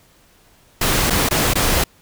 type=noise with dropouts; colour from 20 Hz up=pink; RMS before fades=-17 dBFS; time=0.81-1.84 s; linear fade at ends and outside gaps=5 ms; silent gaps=1.1-1.104 / 1.289-1.309 / 1.537-1.554 s; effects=pink hiss -53 dBFS RMS until 2.01 s